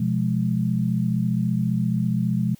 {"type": "chord", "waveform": "sine", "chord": "F diminished", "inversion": "second", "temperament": "just", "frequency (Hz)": [125.72, 174.61, 209.5], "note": ["Cb3", "F3", "Ab3"], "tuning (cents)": [31, 0, 15], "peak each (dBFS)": -24, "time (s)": [0, 2.55], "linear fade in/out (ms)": 5, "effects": ["white hiss -56 dBFS RMS until 2.59 s"]}